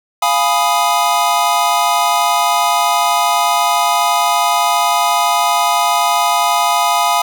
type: chord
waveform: square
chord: F half-diminished seventh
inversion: none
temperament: equal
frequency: 698.5 / 830.6 / 987.8 / 1244.5 Hz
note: F5 / Ab5 / Cb6 / Eb6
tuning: 0 / 0 / 0 / 0 cents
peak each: -18 dBFS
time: 0.22-7.22 s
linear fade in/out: 5 ms
effects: none